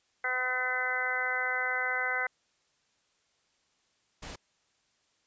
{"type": "harmonic tone", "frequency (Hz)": 253.6, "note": "B3", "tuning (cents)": 46, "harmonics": [2, 3, 4, 5, 6, 7, 8], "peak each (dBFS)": [-40, -38, -42, -39, -32, -41, -32], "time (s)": [0.24, 2.27], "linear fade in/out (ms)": 5}
{"type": "noise", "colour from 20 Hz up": "pink", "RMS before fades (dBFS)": -42, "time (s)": [4.22, 4.36], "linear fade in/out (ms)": 10}
{"effects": ["white hiss -72 dBFS RMS until 5.26 s", "resampled to 16000 Hz"]}